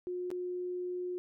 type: tone with dropouts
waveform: sine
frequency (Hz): 359.7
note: F#4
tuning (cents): -49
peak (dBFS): -34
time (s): 0.07-1.18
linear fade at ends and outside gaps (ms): 0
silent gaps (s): 0.304-0.314
effects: none